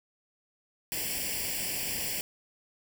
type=noise with comb filter; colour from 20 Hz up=white; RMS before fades=-33 dBFS; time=0.92-2.21 s; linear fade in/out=0 ms; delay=0.39 ms; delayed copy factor=+0.9; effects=none